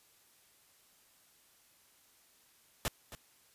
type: noise with echo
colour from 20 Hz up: pink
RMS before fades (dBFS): -33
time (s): 2.85-2.88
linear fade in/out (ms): 0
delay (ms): 270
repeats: 1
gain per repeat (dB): -14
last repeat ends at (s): 3.15
effects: white hiss -66 dBFS RMS until 3.54 s + resampled to 32000 Hz